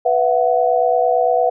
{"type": "chord", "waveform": "sine", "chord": "B suspended fourth", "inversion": "none", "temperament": "equal with one note detuned", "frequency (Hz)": [493.9, 671.2, 740], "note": ["B4", "E5", "F#5"], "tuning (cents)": [0, 31, 0], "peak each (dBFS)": -17, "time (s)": [0.05, 1.5], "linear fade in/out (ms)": 10, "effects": []}